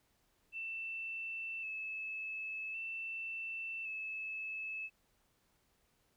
sine tone with vibrato, 2637 Hz, E7, in tune, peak -39 dBFS, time 0.52-4.9 s, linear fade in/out 50 ms, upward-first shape square, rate 0.45 Hz, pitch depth 22 cents each way, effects pink hiss -75 dBFS RMS until 6.16 s

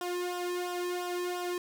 sawtooth tone with flanger, 355.9 Hz, F4, 33 cents sharp, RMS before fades -34 dBFS, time 0.01-1.58 s, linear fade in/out 2 ms, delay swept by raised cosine 0.45 to 1.41 ms, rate 2.9 Hz, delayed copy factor -0.7, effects none

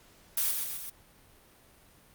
blue noise with echo, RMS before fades -28 dBFS, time 0.37-0.51 s, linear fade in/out 5 ms, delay 130 ms, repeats 3, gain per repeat -4 dB, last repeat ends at 0.9 s, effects pink hiss -59 dBFS RMS until 2.14 s + Opus 48 kbps

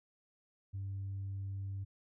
sine tone, 97.8 Hz, G2, 4 cents flat, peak -36 dBFS, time 0.73-1.85 s, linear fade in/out 20 ms, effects tanh soft clip ceiling -35 dBFS

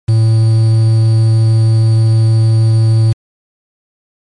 triangle tone with quantisation, 111.7 Hz, A2, 27 cents sharp, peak -4 dBFS, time 0.08-3.13 s, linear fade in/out 10 ms, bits 5, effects MP3 48 kbps

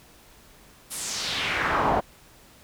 brown noise with band-pass filter sweep, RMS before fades -26 dBFS, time 0.9-2.01 s, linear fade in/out 20 ms, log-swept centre 11000 to 650 Hz, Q 2.3, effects pink hiss -53 dBFS RMS until 2.63 s

